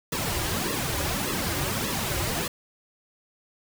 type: noise with flanger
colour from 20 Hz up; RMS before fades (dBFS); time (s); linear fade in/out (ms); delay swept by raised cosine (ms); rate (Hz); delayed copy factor
pink; -28; 0.12-2.48; 5; 1.3 to 4.6; 1.7; -0.8
effects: none